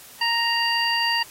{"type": "harmonic tone", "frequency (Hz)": 932.3, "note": "A#5", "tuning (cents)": 0, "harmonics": [1, 2, 3, 5], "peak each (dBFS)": [-25, -25, -25, -25], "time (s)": [0.21, 1.23], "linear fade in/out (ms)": 5, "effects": ["white hiss -45 dBFS RMS until 1.3 s", "AAC 48 kbps"]}